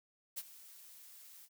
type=noise with ADSR envelope; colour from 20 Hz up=blue; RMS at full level=-39 dBFS; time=0.36-1.49 s; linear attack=20 ms; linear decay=41 ms; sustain=-17 dB; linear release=57 ms; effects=none